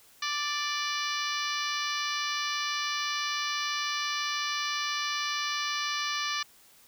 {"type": "harmonic tone", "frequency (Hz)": 587.3, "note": "D5", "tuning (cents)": 0, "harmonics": [2, 3, 4, 5, 6, 7, 8, 9, 10], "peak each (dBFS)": [-34, -36, -37, -38, -39, -39, -40, -41, -41], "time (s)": [0.22, 6.43], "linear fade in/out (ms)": 5, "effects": ["white hiss -58 dBFS RMS until 6.87 s"]}